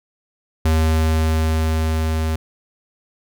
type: tone with level ramp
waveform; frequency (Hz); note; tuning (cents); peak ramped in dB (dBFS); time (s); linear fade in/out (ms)
square; 79.5; D#2; +38; -14 to -19; 0.65-2.36; 5
effects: none